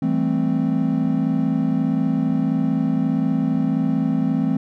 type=chord; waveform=triangle; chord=A minor seventh; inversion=second; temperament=equal; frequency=164.81 / 196 / 220 / 261.6 Hz; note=E3 / G3 / A3 / C4; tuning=0 / 0 / 0 / 0 cents; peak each=-21 / -25 / -21 / -19 dBFS; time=0.02-4.57 s; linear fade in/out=5 ms; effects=none